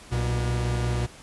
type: tone pair together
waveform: 45% pulse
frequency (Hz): 62.6 / 119.75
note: B1 / A#2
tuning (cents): +24 / +47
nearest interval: major seventh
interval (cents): 1123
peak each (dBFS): -28 / -25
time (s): 0.11-1.07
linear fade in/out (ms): 20
effects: pink hiss -47 dBFS RMS until 1.22 s + resampled to 24000 Hz